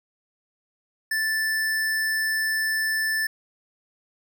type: tone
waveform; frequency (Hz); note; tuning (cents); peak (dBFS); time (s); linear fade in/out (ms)
square; 1760; A6; 0; -23; 1.11-3.27; 5
effects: none